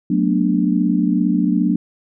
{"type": "chord", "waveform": "sine", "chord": "B minor seventh", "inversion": "second", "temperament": "equal with one note detuned", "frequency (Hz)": [185, 220, 242.4, 293.7], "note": ["F#3", "A3", "B3", "D4"], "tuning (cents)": [0, 0, -32, 0], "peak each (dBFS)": [-18, -21, -20, -19], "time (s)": [0.1, 1.76], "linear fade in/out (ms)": 5, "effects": []}